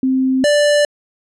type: tone pair in turn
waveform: sine / square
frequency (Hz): 261.6 / 587.3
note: C4 / D5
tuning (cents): 0 / 0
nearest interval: octave + major second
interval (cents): 1400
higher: second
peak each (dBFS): -12 / -11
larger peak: second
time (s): 0.03-0.44 / 0.44-0.85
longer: neither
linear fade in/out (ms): 2
effects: resampled to 22050 Hz